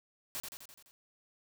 white noise with echo, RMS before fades -39 dBFS, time 0.35-0.4 s, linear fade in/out 0 ms, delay 85 ms, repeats 6, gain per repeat -4 dB, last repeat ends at 0.91 s, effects none

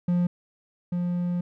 triangle tone pair in turn, 176.2 / 176.2 Hz, F3 / F3, +16 / +16 cents, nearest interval unison, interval 0 cents, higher neither, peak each -18 / -22 dBFS, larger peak first, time 0.08-0.27 / 0.92-1.41 s, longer second, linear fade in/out 5 ms, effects none

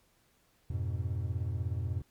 triangle chord, F diminished, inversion none, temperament equal, 87.31 / 103.83 / 123.47 Hz, F2 / Ab2 / Cb3, 0 / 0 / 0 cents, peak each -32 / -34 / -35 dBFS, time 0.7-2.02 s, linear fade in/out 5 ms, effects pink hiss -69 dBFS RMS until 2.1 s + MP3 96 kbps

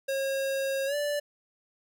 square tone with pitch glide, 542 to 584.3 Hz, C#5 to D5, -39 to -9 cents, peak -28 dBFS, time 0.08-1.2 s, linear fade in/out 10 ms, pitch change +130 cents, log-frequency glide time 0.86-0.95 s, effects none

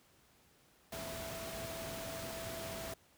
sine tone in noise, 660 Hz, E5, 2 cents sharp, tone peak -45 dBFS, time 0.92-2.94 s, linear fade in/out 5 ms, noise pink, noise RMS -44 dBFS, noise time 0.92-2.94 s, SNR -4 dB, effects pink hiss -67 dBFS RMS until 3.17 s + high-pass 60 Hz 12 dB/octave

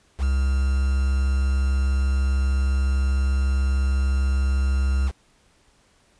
triangle tone with quantisation, 66.8 Hz, C2, 36 cents sharp, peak -16 dBFS, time 0.18-5.12 s, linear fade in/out 50 ms, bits 6, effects pink hiss -60 dBFS RMS until 6.19 s + resampled to 22050 Hz

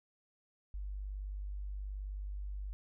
sine tone, 49.41 Hz, G1, 14 cents sharp, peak -38 dBFS, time 0.74-2.73 s, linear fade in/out 0 ms, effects none

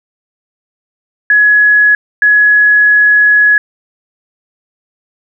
sine tone bursts at uneven times, 1685 Hz, G#6, 25 cents sharp, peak -4 dBFS, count 2, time 1.3-1.95 / 2.22-3.58 s, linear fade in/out 2 ms, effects none

